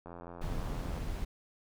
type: click train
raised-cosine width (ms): 1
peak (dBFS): -32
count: 80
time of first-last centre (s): 0.06-0.976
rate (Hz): 86.2
type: noise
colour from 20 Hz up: brown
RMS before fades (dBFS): -36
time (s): 0.41-1.25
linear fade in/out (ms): 10
effects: none